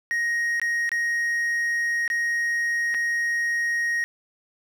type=tone with dropouts; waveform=triangle; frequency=1875 Hz; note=A#6; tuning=10 cents sharp; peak=-20 dBFS; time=0.11-4.04 s; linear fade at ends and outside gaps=0 ms; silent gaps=0.598-0.616 / 0.892-0.917 / 2.078-2.101 / 2.942-2.946 s; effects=none